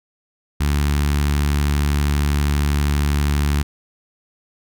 sawtooth tone with notch filter, 72.5 Hz, D2, 22 cents flat, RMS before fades -18 dBFS, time 0.6-3.63 s, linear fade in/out 10 ms, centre 550 Hz, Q 0.75, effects none

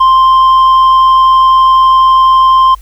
sine tone with tanh clipping, 1048 Hz, C6, 2 cents sharp, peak -4 dBFS, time 0-2.75 s, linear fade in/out 10 ms, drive 4 dB, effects added 50 Hz sine -30 dBFS peak until 2.81 s + white hiss -46 dBFS RMS until 2.81 s

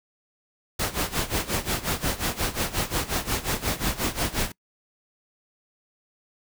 pink noise with tremolo, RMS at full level -24 dBFS, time 0.79-4.52 s, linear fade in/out 5 ms, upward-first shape sine, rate 5.6 Hz, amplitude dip 85%, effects noise-tail reverb RT60 0.1 s tail -24 dB re dry

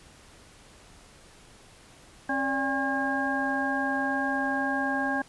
harmonic tone with a mistuned harmonic, 270.2 Hz, C#4, 44 cents flat, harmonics 1 / 2 / 3 / 4 / 6, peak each -30 / -35 / -31 / -38 / -29 dBFS, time 2.29-5.22 s, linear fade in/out 5 ms, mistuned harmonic 2, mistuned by +120 cents, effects pink hiss -53 dBFS RMS until 5.28 s + resampled to 24000 Hz

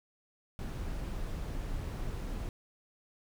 brown noise, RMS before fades -37 dBFS, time 0.59-2.49 s, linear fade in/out 0 ms, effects none

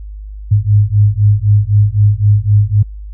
sine beating tone pair, 101.8 / 105.7 Hz, G#2 / G#2, -34 / +31 cents, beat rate 3.9 Hz, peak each -10 dBFS, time 0.51-2.83 s, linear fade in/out 10 ms, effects added 51 Hz sine -25 dBFS peak until 3.13 s

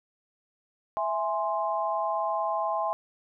sine chord, E augmented, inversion none, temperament equal, 659.3 / 830.6 / 1046.5 Hz, E5 / G#5 / B#5, 0 / 0 / 0 cents, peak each -30 dBFS, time 0.97-2.93 s, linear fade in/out 0 ms, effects none

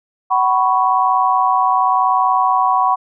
sine chord, F# suspended fourth, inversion none, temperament equal with one note detuned, 752.1 / 987.8 / 1108.7 Hz, F#5 / B5 / C#6, +28 / 0 / 0 cents, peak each -16 dBFS, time 0.3-2.96 s, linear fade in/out 20 ms, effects none

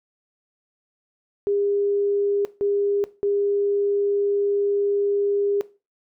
sine tone bursts at uneven times, 404.3 Hz, G#4, 46 cents flat, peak -19 dBFS, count 3, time 1.47-2.45 / 2.61-3.04 / 3.23-5.61 s, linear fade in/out 0 ms, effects noise-tail reverb RT60 0.3 s tail -17 dB re dry

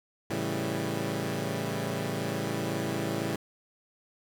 15% pulse chord, A dominant seventh, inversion none, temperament equal with one note detuned, 110 / 138.11 / 164.81 / 196 Hz, A2 / C#3 / E3 / G3, 0 / -6 / 0 / 0 cents, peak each -29 dBFS, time 0.3-3.36 s, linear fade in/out 5 ms, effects none

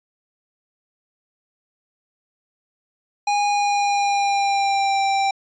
square tone with pitch glide, 820 to 785.2 Hz, G#5 to G5, -22 to +3 cents, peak -18 dBFS, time 3.27-5.31 s, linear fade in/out 5 ms, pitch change -75 cents, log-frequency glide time 3.48-5.01 s, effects resampled to 16000 Hz

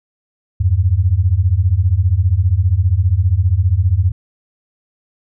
sine beating tone pair, 83.2 / 98.2 Hz, E2 / G2, +17 / +4 cents, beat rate 15 Hz, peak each -14 / -13 dBFS, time 0.6-4.12 s, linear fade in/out 10 ms, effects none

